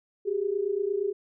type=tone pair together; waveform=sine; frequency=382 / 410.6 Hz; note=G4 / G#4; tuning=-45 / -20 cents; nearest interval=minor second; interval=125 cents; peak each=-29 / -27 dBFS; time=0.25-1.13 s; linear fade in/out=20 ms; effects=none